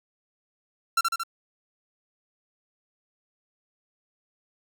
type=tone with echo; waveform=45% pulse; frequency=1357 Hz; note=E6; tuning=50 cents sharp; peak=-19 dBFS; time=0.97-1.01 s; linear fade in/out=5 ms; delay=75 ms; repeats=3; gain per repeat=-3 dB; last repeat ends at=1.235 s; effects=none